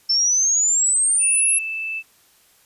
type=exponential sweep; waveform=sine; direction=up; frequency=5320 to 11100 Hz; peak=-15 dBFS; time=0.09-1.59 s; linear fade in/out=10 ms
type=tone; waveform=sine; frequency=2637 Hz; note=E7; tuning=in tune; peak=-24 dBFS; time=1.19-2.03 s; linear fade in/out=50 ms
effects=white hiss -56 dBFS RMS until 2.65 s + resampled to 32000 Hz